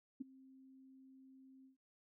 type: tone with ADSR envelope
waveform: sine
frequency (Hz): 264.4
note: C4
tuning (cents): +18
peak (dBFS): -38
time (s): 0.2-1.77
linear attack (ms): 12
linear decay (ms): 14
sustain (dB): -21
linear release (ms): 120
effects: none